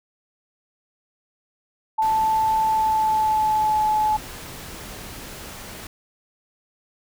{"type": "tone with pitch glide", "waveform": "sine", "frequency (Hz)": [878, 857.5], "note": ["A5", "A5"], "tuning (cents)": [-4, -45], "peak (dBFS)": -17, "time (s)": [1.98, 4.17], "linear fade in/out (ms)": 10, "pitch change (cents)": -41, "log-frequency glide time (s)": [2.64, 3.81]}
{"type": "noise", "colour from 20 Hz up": "pink", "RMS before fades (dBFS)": -37, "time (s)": [2.02, 5.87], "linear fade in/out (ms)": 2}
{"effects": []}